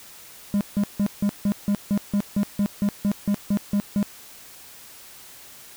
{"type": "tone bursts", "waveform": "triangle", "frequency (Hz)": 202.9, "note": "G#3", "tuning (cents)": -40, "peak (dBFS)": -16, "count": 16, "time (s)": [0.54, 4.028], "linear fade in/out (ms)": 0, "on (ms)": 68, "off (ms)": 160, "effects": ["white hiss -45 dBFS RMS until 5.76 s"]}